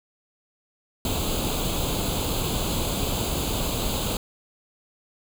pink noise with comb filter, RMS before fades -26 dBFS, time 1.05-4.17 s, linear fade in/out 2 ms, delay 0.27 ms, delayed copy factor +0.8, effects none

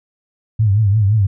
sine tone with vibrato, 104.1 Hz, G#2, 5 cents sharp, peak -10 dBFS, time 0.59-1.27 s, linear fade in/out 10 ms, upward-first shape triangle, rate 5.8 Hz, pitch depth 150 cents each way, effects none

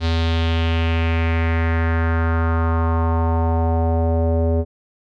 square tone with low-pass filter sweep, 82.41 Hz, E2, in tune, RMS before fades -18 dBFS, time 0-4.65 s, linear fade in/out 50 ms, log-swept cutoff 4100 to 510 Hz, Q 3, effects none

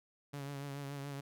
sawtooth tone with vibrato, 140.7 Hz, C#3, 26 cents sharp, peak -37 dBFS, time 0.33-1.21 s, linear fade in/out 10 ms, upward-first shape triangle, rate 7 Hz, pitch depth 45 cents each way, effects none

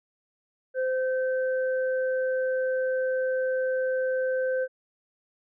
sine tone pair together, 517 / 1546 Hz, C5 / G6, -21 / -24 cents, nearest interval octave + perfect fifth, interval 1897 cents, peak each -24 / -34 dBFS, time 0.74-4.68 s, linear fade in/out 50 ms, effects none

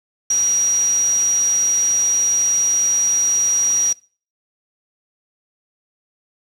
sine tone in noise, 5750 Hz, F8, 50 cents sharp, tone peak -13 dBFS, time 0.3-3.93 s, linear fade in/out 5 ms, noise white, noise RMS -31 dBFS, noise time 0.3-3.93 s, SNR +15 dB, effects noise-tail reverb RT60 0.4 s tail -24 dB re dry + low-pass 10000 Hz 12 dB/octave

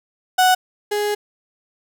35% pulse tone pair in turn, 740 / 415.3 Hz, F#5 / G#4, 0 / 0 cents, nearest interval minor seventh, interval 1000 cents, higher first, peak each -10 / -17 dBFS, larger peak first, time 0.38-0.55 / 0.91-1.15 s, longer second, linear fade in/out 10 ms, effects none

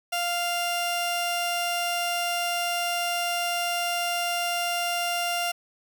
sawtooth tone pair together, 697 / 1394 Hz, F5 / F6, -4 / -4 cents, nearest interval octave, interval 1200 cents, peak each -23 dBFS, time 0.12-5.52 s, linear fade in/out 10 ms, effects none

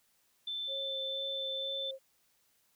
sine tone, 3535 Hz, A7, 7 cents sharp, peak -35 dBFS, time 0.47-1.91 s, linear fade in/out 5 ms
sine tone with vibrato, 539 Hz, C#5, 49 cents flat, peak -40 dBFS, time 0.67-1.99 s, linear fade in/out 50 ms, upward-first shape sine, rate 2.1 Hz, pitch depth 17 cents each way
effects white hiss -72 dBFS RMS until 2.75 s

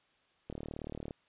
click train, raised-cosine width 2 ms, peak -27 dBFS, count 24, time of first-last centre 0.5-1.108 s, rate 37.8 Hz, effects white hiss -70 dBFS RMS until 1.28 s + resampled to 8000 Hz

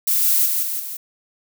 violet noise with echo, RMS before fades -18 dBFS, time 0.07-0.46 s, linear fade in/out 5 ms, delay 170 ms, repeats 3, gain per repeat -4 dB, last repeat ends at 0.97 s, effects none

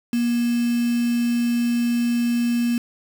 sine tone with quantisation, 237.9 Hz, A#3, 35 cents sharp, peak -18 dBFS, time 0.13-2.78 s, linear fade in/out 2 ms, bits 5, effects none

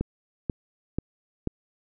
click train, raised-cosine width 3 ms, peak -13 dBFS, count 4, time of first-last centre 0.01-1.473 s, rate 2.05 Hz, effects none

